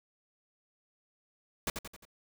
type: noise with echo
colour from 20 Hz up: pink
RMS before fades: -32 dBFS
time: 1.67-1.7 s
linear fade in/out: 2 ms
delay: 88 ms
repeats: 4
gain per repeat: -6 dB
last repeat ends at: 2.052 s
effects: none